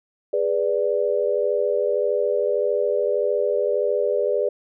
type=chord; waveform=sine; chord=G# diminished; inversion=none; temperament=equal with one note detuned; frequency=412.2 / 493.9 / 587.3 Hz; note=G#4 / B4 / D5; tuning=-13 / 0 / 0 cents; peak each=-23 dBFS; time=0.33-4.49 s; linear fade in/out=5 ms; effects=none